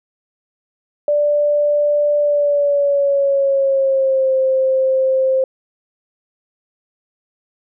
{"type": "tone with pitch glide", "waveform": "sine", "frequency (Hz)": [587.3, 526.3], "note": ["D5", "C5"], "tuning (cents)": [0, 10], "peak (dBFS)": -12, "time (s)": [1.08, 5.44], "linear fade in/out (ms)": 2, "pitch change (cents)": -190, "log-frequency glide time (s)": [2.19, 4.33], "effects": []}